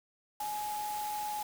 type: tone in noise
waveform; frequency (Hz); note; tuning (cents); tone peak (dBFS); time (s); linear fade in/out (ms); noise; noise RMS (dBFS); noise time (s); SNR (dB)
sine; 840; G#5; +19; -34; 0.4-1.43; 5; white; -44; 0.4-1.43; +7
effects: none